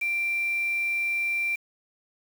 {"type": "tone with quantisation", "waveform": "sine", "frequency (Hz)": 2360, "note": "D7", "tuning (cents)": 8, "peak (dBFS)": -24, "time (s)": [0.01, 1.56], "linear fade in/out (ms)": 10, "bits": 7, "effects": []}